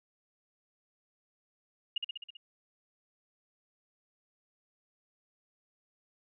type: tone with echo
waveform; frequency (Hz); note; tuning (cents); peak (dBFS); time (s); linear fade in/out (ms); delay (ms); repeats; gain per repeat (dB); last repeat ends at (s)
sine; 2854; F7; +37; -28; 1.96-1.98; 5; 65; 6; -3; 2.37
effects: none